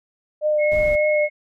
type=tone with vibrato; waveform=sine; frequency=603 Hz; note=D5; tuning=46 cents sharp; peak=-16 dBFS; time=0.41-1.29 s; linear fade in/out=50 ms; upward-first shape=triangle; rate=3.4 Hz; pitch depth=18 cents each way
type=tone; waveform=sine; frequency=2173 Hz; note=C#7; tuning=35 cents flat; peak=-23 dBFS; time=0.58-1.3 s; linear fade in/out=50 ms
type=noise; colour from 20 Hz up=brown; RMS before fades=-30 dBFS; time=0.71-0.96 s; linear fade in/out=10 ms
effects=none